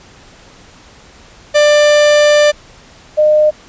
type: tone pair in turn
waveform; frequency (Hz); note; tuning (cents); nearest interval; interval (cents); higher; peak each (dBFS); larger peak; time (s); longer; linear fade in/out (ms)
45% pulse / sine; 593 / 608.3; D5 / D#5; +17 / -39; unison; 44; second; -6; neither; 1.54-2.52 / 3.17-3.51; first; 20
effects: pink hiss -41 dBFS RMS until 3.68 s + resampled to 16000 Hz